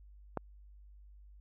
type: click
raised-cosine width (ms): 1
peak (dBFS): -20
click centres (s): 0.373
effects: added 50 Hz sine -53 dBFS peak until 1.4 s